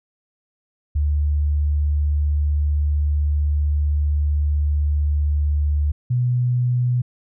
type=tone pair in turn; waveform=sine; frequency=73.7 / 123.47 Hz; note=D2 / B2; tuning=+7 / 0 cents; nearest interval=major sixth; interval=893 cents; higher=second; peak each=-16 dBFS; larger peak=neither; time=0.95-5.92 / 6.1-7.02 s; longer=first; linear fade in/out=10 ms; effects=none